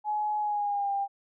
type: tone with pitch glide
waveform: sine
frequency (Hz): 844 to 796.6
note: G#5 to G5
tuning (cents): +28 to +28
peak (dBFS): -26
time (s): 0.04-1.08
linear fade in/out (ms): 50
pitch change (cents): -100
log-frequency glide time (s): 0.39-0.92
effects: none